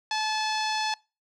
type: tone with low-pass filter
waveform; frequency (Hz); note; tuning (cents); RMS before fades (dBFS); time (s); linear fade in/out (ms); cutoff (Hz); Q
sawtooth; 865; A5; -30; -28; 0.11-0.94; 2; 5000; 2.6
effects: noise-tail reverb RT60 0.3 s tail -24 dB re dry